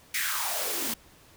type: noise with high-pass filter sweep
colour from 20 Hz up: white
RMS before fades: -30 dBFS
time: 0.14-0.94 s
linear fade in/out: 5 ms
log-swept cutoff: 2200 to 210 Hz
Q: 4.4
effects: pink hiss -56 dBFS RMS until 1.36 s